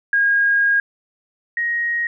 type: tone pair in turn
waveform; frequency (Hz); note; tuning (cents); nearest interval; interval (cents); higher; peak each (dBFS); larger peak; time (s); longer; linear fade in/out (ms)
sine; 1630 / 1880.9; G#6 / A#6; -33 / +15; major second; 248; second; -13 / -18; first; 0.13-0.8 / 1.57-2.07; first; 2
effects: none